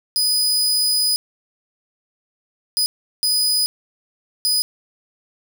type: tone bursts at uneven times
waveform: sawtooth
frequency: 4978 Hz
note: D#8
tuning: in tune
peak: -13 dBFS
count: 4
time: 0.16-1.16 / 2.77-2.86 / 3.23-3.66 / 4.45-4.62 s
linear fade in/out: 0 ms
effects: none